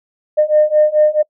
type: beating tone pair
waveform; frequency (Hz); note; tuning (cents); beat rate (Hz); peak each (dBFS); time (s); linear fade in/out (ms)
sine; 605 / 609.6; D#5 / D#5; -49 / -36; 4.6; -12 / -11; 0.37-1.23; 20
effects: noise-tail reverb RT60 0.1 s tail -24 dB re dry + tanh soft clip ceiling -2 dBFS